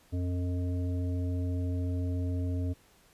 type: harmonic tone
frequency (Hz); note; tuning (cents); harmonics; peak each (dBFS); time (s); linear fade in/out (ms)
89.3; F2; +39; 1 / 3 / 5 / 7; -29 / -36 / -45 / -47; 0.12-2.74; 20
effects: pink hiss -62 dBFS RMS until 3.13 s + resampled to 32000 Hz